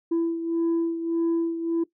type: beating tone pair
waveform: sine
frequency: 333.1 / 334.8 Hz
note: E4 / E4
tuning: +18 / +27 cents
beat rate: 1.7 Hz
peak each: -21 / -27 dBFS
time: 0.11-1.84 s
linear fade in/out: 10 ms
effects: noise-tail reverb RT60 0.1 s tail -18 dB re dry + tanh soft clip ceiling -19 dBFS